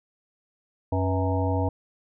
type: harmonic tone with a mistuned harmonic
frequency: 92.5 Hz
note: F#2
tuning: in tune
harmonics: 1 / 3 / 5 / 7 / 9 / 10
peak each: -24 / -29 / -31 / -32 / -34 / -34 dBFS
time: 0.92-1.69 s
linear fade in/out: 5 ms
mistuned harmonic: 5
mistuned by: +90 cents
effects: none